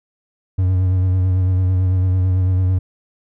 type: tone with vibrato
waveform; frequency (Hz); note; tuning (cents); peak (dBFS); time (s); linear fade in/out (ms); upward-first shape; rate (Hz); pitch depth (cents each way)
triangle; 92.5; F#2; 0; -11; 0.58-2.79; 10; sine; 9; 31
effects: none